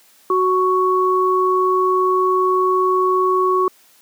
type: tone pair together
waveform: sine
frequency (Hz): 371.1 / 1111.3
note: F#4 / C#6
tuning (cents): +5 / +4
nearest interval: octave + perfect fifth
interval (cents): 1899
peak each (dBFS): -16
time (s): 0.3-3.68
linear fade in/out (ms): 2
effects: white hiss -52 dBFS RMS until 4.01 s + high-pass 200 Hz 12 dB/octave